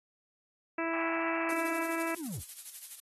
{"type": "harmonic tone", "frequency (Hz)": 330, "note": "E4", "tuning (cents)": 2, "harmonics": [1, 2, 3, 4, 5, 6, 7, 8], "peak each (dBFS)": [-34, -37, -39, -40, -41, -42, -42, -43], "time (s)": [0.78, 2.15], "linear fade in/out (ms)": 5}
{"type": "noise with tremolo", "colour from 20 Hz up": "violet", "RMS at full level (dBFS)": -37, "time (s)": [1.49, 3], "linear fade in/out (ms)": 5, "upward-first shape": "sine", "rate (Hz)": 12, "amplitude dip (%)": 70}
{"type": "linear sweep", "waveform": "triangle", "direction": "down", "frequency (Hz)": [377.2, 47.97], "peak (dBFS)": -34, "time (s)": [2.16, 2.43], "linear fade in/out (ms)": 50}
{"effects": ["AAC 32 kbps"]}